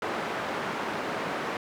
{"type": "band-pass noise", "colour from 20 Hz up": "white", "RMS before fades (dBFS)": -32, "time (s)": [0.02, 1.57], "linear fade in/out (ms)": 2, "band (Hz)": [180, 1300], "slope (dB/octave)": 12, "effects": []}